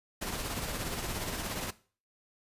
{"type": "noise with tremolo", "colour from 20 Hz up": "pink", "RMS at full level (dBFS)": -34, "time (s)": [0.21, 1.71], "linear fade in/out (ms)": 10, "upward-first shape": "triangle", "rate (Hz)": 17, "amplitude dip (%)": 45, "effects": ["noise-tail reverb RT60 0.4 s tail -18 dB re dry", "resampled to 32000 Hz"]}